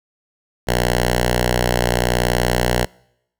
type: tone with notch filter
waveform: 5% pulse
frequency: 60.7 Hz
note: B1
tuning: 29 cents flat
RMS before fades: -18 dBFS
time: 0.67-2.86 s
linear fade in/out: 20 ms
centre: 280 Hz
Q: 1.4
effects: noise-tail reverb RT60 0.8 s tail -26 dB re dry